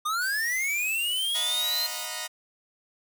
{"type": "linear sweep", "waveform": "square", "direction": "up", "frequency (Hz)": [1192, 4186], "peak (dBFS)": -26, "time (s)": [0.05, 1.87], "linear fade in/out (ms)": 10}
{"type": "noise", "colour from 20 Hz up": "blue", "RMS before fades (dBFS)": -41, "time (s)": [0.21, 2.06], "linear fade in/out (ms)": 10}
{"type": "chord", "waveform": "5% pulse", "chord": "B major seventh", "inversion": "first", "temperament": "equal with one note detuned", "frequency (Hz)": [622.3, 725.2, 932.3, 987.8], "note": ["D#5", "F#5", "A#5", "B5"], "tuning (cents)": [0, -35, 0, 0], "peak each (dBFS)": -26, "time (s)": [1.34, 2.28], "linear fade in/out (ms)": 20}
{"effects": []}